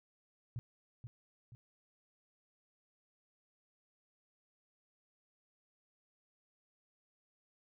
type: tone with echo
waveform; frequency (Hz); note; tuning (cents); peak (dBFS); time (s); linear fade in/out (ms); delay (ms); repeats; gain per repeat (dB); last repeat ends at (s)
sine; 119.8; A#2; +48; -37; 0.56-0.59; 0; 480; 2; -7; 1.55
effects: none